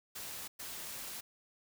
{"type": "noise bursts at uneven times", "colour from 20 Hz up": "white", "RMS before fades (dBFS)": -44, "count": 2, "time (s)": [[0.15, 0.48], [0.59, 1.21]], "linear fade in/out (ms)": 10, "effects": []}